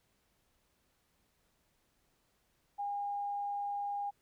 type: tone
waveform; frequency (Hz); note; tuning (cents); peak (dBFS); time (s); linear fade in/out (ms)
sine; 811; G#5; -41; -34; 2.78-4.11; 20
effects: pink hiss -75 dBFS RMS until 4.21 s